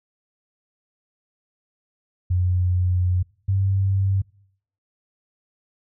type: tone pair in turn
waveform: sine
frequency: 90.3 / 97.04 Hz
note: F#2 / G2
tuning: -42 / -17 cents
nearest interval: minor second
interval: 125 cents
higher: second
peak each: -17 dBFS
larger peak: neither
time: 2.3-3.23 / 3.48-4.22 s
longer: first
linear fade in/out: 10 ms
effects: noise-tail reverb RT60 0.7 s tail -26 dB re dry

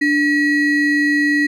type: ring-modulated tone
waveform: triangle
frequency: 1108.7 Hz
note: C#6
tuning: in tune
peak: -8 dBFS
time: 0.01-1.47 s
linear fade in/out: 10 ms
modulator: 815 Hz
effects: none

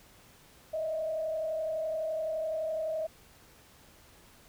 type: tone with frequency modulation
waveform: sine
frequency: 634 Hz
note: D#5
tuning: 32 cents sharp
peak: -30 dBFS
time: 0.73-3.07 s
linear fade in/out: 10 ms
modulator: 31.8 Hz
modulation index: 0.64
effects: pink hiss -58 dBFS RMS until 4.48 s

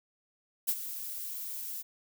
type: noise with ADSR envelope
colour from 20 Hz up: violet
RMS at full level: -27 dBFS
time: 0.67-1.83 s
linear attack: 20 ms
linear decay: 54 ms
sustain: -12 dB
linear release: 22 ms
effects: none

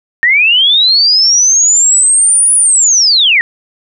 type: linear two-way sweep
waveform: sine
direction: up then down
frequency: 1817 to 9900 to 1817 Hz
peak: -5 dBFS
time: 0.23-3.41 s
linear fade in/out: 0 ms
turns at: 2.55 s
effects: none

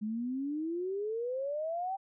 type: exponential sweep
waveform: sine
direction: up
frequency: 207.7 to 788 Hz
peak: -32 dBFS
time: 0.01-1.97 s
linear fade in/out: 20 ms
effects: none

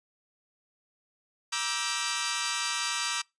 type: chord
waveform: 10% pulse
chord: E half-diminished seventh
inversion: second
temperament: equal with one note detuned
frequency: 951.9 / 1174.7 / 1318.5 / 1568 Hz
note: Bb5 / D6 / E6 / G6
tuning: +36 / 0 / 0 / 0 cents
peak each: -26 dBFS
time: 1.52-3.22 s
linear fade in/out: 10 ms
effects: noise-tail reverb RT60 0.2 s tail -24 dB re dry + resampled to 22050 Hz

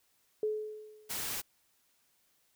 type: tone with exponential decay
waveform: sine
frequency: 428.4 Hz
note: A4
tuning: 46 cents flat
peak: -27 dBFS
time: 0.43-1.26 s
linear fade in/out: 2 ms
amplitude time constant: 180 ms
type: noise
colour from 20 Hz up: white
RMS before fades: -37 dBFS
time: 1.09-1.42 s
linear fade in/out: 20 ms
effects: white hiss -72 dBFS RMS until 2.55 s

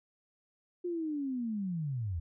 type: linear sweep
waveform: sine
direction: down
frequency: 359.5 to 76.8 Hz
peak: -32 dBFS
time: 0.84-2.2 s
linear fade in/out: 10 ms
effects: none

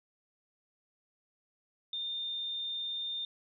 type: tone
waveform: sine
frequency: 3619 Hz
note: A7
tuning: 48 cents sharp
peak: -34 dBFS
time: 1.93-3.25 s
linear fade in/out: 2 ms
effects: none

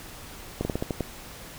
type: slowing click train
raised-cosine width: 2 ms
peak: -13 dBFS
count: 7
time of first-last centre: 0.61-1.007 s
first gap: 40 ms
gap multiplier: 1.2
effects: pink hiss -43 dBFS RMS until 1.58 s

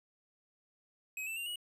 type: tone with pitch steps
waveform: square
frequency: 2540 / 2657 / 2780 / 2908 Hz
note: D#7 / E7 / F7 / F#7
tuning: +35 / +13 / -9 / -31 cents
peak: -38 dBFS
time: 1.17-1.558 s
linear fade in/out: 2 ms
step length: 97 ms
effects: none

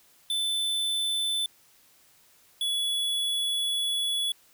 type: tone pair in turn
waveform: square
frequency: 3520 / 3396 Hz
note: A7 / G#7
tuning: 0 / +38 cents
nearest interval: minor second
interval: 62 cents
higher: first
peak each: -26 / -26 dBFS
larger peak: neither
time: 0.3-1.46 / 2.61-4.32 s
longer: second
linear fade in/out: 2 ms
effects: white hiss -60 dBFS RMS until 4.53 s

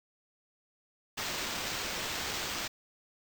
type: noise with sample-and-hold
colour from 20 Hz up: white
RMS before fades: -36 dBFS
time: 1.17-2.68 s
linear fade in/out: 10 ms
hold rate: 11025 Hz
effects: none

